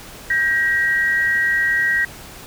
sine tone pair together, 1588 / 1899.3 Hz, G6 / A#6, +22 / +32 cents, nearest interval minor third, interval 310 cents, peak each -21 / -16 dBFS, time 0.3-2.05 s, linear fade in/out 5 ms, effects pink hiss -38 dBFS RMS until 2.46 s

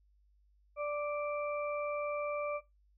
harmonic tone, 587.3 Hz, D5, in tune, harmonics 1 / 2 / 4, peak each -34 / -40 / -46 dBFS, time 0.76-2.61 s, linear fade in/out 50 ms, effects noise-tail reverb RT60 0.2 s tail -17 dB re dry + added 50 Hz sine -65 dBFS peak until 2.97 s

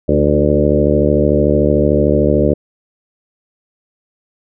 harmonic tone with a mistuned harmonic, 73.42 Hz, D2, in tune, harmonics 1 / 2 / 3 / 4 / 5 / 6 / 7 / 8, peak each -18 / -18 / -18 / -18 / -18 / -18 / -18 / -18 dBFS, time 0.08-2.54 s, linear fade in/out 10 ms, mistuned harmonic 4, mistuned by +29 cents, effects none

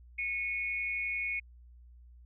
sine tone pair together, 2194 / 2463 Hz, C#7 / D#7, -18 / -18 cents, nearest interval major second, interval 200 cents, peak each -33 / -36 dBFS, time 0.18-1.4 s, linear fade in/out 10 ms, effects added 60 Hz sine -52 dBFS peak until 2.25 s

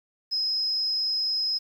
sine tone with amplitude modulation, 5110 Hz, D#8, 45 cents sharp, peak -22 dBFS, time 0.31-1.59 s, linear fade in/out 20 ms, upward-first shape sine, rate 256 Hz, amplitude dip 35%, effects 9-bit

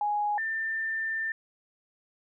sine tone pair in turn, 830.6 / 1789.2 Hz, G#5 / A6, 0 / +28 cents, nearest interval octave + minor second, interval 1328 cents, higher second, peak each -25 / -28 dBFS, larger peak first, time 0.01-0.38 / 0.38-1.32 s, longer second, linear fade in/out 2 ms, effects none

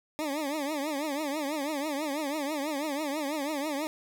20% pulse tone with vibrato, 293.7 Hz, D4, in tune, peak -25 dBFS, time 0.19-3.87 s, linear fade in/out 0 ms, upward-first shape triangle, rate 6.1 Hz, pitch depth 160 cents each way, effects none

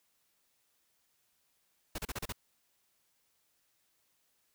pink noise bursts, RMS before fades -38 dBFS, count 6, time 1.95-2.324 s, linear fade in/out 5 ms, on 34 ms, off 34 ms, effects white hiss -75 dBFS RMS until 4.54 s

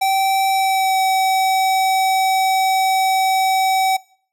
square tone with pitch glide, 773 to 761.5 Hz, G5 to F#5, -24 to +50 cents, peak -15 dBFS, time 0.01-3.97 s, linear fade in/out 10 ms, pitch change -26 cents, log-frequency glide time 0.49-0.99 s, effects noise-tail reverb RT60 0.5 s tail -22 dB re dry

